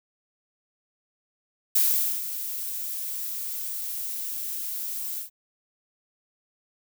violet noise with ADSR envelope, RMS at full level -20 dBFS, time 1.75-5.3 s, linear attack 7 ms, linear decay 460 ms, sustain -12 dB, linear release 120 ms, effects none

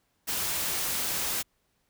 white noise, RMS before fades -30 dBFS, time 0.27-1.43 s, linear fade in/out 20 ms, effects pink hiss -73 dBFS RMS until 1.89 s

